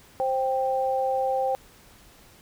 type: tone pair together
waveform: sine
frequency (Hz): 526 / 786.2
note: C5 / G5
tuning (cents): +9 / +5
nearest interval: perfect fifth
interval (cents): 696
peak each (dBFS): -25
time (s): 0.2-1.55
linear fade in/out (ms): 0
effects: pink hiss -53 dBFS RMS until 2.41 s